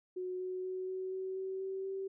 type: tone with pitch steps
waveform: sine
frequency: 366.5 / 369.3 / 372 / 374.8 / 377.7 / 380.5 / 383.4 / 386.3 Hz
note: F#4 / F#4 / F#4 / F#4 / F#4 / F#4 / G4 / G4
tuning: -16 / -3 / +9 / +22 / +36 / +48 / -38 / -25 cents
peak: -36 dBFS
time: 0.16-2.08 s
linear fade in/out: 10 ms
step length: 240 ms
effects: none